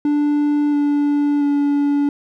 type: tone with pitch steps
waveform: triangle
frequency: 293.4 / 290 / 286.7 Hz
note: D4 / D4 / D4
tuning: -2 / -22 / -42 cents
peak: -12 dBFS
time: 0.05-2.09 s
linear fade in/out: 2 ms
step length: 680 ms
effects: none